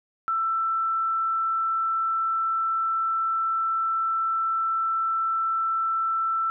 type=tone; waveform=sine; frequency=1332 Hz; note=E6; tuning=18 cents sharp; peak=-22 dBFS; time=0.28-6.5 s; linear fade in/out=0 ms; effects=none